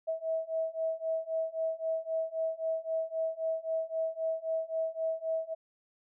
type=beating tone pair; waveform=sine; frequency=645 / 648.8 Hz; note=E5 / E5; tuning=-38 / -28 cents; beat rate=3.8 Hz; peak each=-34 / -33 dBFS; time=0.07-5.55 s; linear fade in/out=20 ms; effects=none